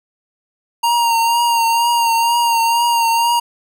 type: tone with vibrato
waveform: square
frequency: 932.3 Hz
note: A#5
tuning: in tune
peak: -13 dBFS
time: 0.83-3.4 s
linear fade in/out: 10 ms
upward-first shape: triangle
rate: 2.1 Hz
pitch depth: 37 cents each way
effects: none